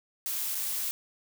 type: noise with dropouts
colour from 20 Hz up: blue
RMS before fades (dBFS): -32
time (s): 0.26-0.91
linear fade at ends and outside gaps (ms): 0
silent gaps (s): 0.547-0.553
effects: none